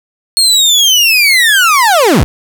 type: linear sweep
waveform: 30% pulse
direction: down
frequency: 4321 to 32.7 Hz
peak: -3 dBFS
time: 0.37-2.24 s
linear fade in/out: 0 ms
effects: none